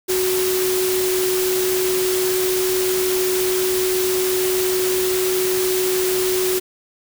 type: tone in noise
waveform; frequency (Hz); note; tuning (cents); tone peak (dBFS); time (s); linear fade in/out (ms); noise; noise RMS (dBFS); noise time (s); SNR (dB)
sine; 370.9; F#4; +4; -18; 0.08-6.6; 20; white; -24; 0.08-6.6; +3
effects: none